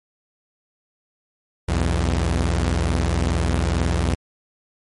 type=tone pair together; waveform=sawtooth; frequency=62.5 / 84.5 Hz; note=B1 / E2; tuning=+21 / +43 cents; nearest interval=perfect fourth; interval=522 cents; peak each=-17 dBFS; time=1.68-4.15 s; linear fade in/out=10 ms; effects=MP3 48 kbps